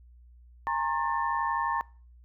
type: tone cluster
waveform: sine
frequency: 825 / 924 / 1076 / 1773 Hz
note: G#5 / A#5 / C6 / A6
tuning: -12 / -16 / +48 / +13 cents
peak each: -36 / -30 / -30 / -36 dBFS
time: 0.67-1.81 s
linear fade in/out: 0 ms
effects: noise-tail reverb RT60 0.4 s tail -23 dB re dry + added 60 Hz sine -51 dBFS peak until 2.24 s